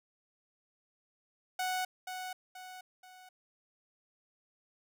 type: tone with echo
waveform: sawtooth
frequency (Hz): 740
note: F#5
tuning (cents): 0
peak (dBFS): -28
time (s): 1.59-1.85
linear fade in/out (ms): 5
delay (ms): 480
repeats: 3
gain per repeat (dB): -7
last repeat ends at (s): 3.29
effects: none